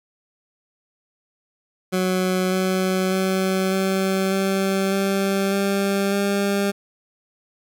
20% pulse tone with pitch steps, 185 / 187.04 / 189.11 / 191.19 / 193.3 / 195.44 / 197.59 / 199.77 Hz, F#3 / F#3 / F#3 / G3 / G3 / G3 / G3 / G3, 0 / +19 / +38 / -43 / -24 / -5 / +14 / +33 cents, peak -14 dBFS, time 1.92-6.72 s, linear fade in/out 20 ms, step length 600 ms, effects none

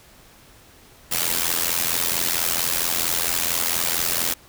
white noise with amplitude modulation, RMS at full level -19 dBFS, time 1.11-4.34 s, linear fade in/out 10 ms, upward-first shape sine, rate 84.4 Hz, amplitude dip 85%, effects pink hiss -50 dBFS RMS until 4.48 s

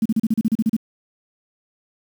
sine tone bursts, 221.6 Hz, A3, 13 cents sharp, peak -14 dBFS, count 11, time 0.02-0.766 s, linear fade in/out 5 ms, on 36 ms, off 35 ms, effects 7-bit

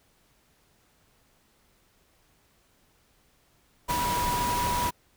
sine tone in noise, 974 Hz, B5, 24 cents flat, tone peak -26 dBFS, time 3.88-4.91 s, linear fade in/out 20 ms, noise pink, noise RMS -31 dBFS, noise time 3.88-4.91 s, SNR +2 dB, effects pink hiss -65 dBFS RMS until 5.16 s

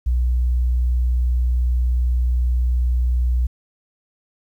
sine tone, 61.3 Hz, B1, 12 cents flat, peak -14 dBFS, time 0.06-3.47 s, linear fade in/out 10 ms, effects tanh soft clip ceiling -12 dBFS + 9-bit

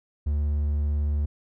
triangle tone, 73.5 Hz, D2, 2 cents sharp, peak -20 dBFS, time 0.26-1.26 s, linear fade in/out 10 ms, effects none

